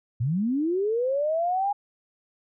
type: linear sweep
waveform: sine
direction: up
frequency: 106.9 to 825 Hz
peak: -22 dBFS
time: 0.2-1.73 s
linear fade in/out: 10 ms
effects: none